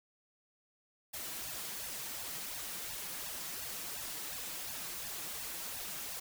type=noise with flanger; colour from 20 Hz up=white; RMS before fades=-42 dBFS; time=1.13-6.2 s; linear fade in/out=10 ms; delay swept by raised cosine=1.1 to 6.4 ms; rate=2.8 Hz; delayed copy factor=+0.95; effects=none